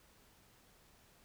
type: silence
effects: pink hiss -66 dBFS RMS until 1.24 s